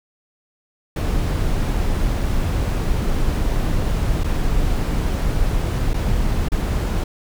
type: noise with dropouts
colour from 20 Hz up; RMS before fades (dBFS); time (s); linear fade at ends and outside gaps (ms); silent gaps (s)
brown; -19; 0.96-7.04; 5; 4.237-4.242 / 5.935-5.94 / 6.486-6.518
effects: none